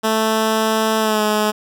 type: tone with pitch glide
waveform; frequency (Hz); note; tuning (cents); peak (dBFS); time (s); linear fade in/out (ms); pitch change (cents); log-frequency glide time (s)
10% pulse; 220 to 212.4; A3 to G#3; 0 to +39; -7; 0.03-1.52; 20; -61; 0.99-1.22
effects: none